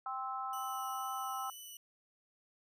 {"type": "chord", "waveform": "sine", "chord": "C major", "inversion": "second", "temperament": "just", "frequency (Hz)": [784.9, 1046.5, 1308.1], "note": ["G5", "C6", "E6"], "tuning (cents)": [2, 0, -14], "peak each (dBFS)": [-41, -43, -40], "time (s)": [0.06, 1.5], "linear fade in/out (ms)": 2}
{"type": "tone with vibrato", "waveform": "10% pulse", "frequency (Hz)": 2960, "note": "F#7", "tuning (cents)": 0, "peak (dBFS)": -40, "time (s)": [0.53, 1.77], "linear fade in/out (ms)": 2, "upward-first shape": "triangle", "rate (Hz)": 2.1, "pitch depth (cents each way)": 16}
{"effects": []}